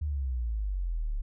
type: exponential sweep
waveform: sine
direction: down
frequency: 77.78 to 34.28 Hz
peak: -28 dBFS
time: 0.01-1.22 s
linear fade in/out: 10 ms
effects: none